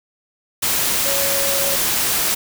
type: tone in noise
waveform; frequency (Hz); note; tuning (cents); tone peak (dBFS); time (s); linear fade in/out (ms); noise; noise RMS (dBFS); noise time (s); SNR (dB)
sine; 554.4; C#5; 0; -24; 1.05-1.76; 10; white; -19; 0.62-2.35; -8
effects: none